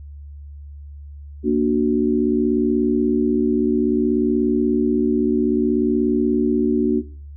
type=chord; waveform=sine; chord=Bb augmented; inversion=none; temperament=equal; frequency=233.1 / 293.7 / 370 Hz; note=Bb3 / D4 / F#4; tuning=0 / 0 / 0 cents; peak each=-19 dBFS; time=1.43-7.03 s; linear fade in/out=50 ms; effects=noise-tail reverb RT60 0.4 s tail -18 dB re dry + added 72 Hz sine -34 dBFS peak until 7.36 s